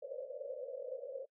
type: band-pass noise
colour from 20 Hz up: pink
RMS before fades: -44 dBFS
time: 0.02-1.26 s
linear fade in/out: 10 ms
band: 500 to 570 Hz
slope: 96 dB/octave
effects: noise-tail reverb RT60 0.1 s tail -24 dB re dry